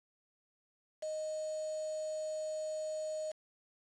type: tone with quantisation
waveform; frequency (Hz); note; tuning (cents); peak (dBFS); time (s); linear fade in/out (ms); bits
sine; 622.3; D#5; 0; -36; 1.02-3.32; 10; 8
effects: resampled to 22050 Hz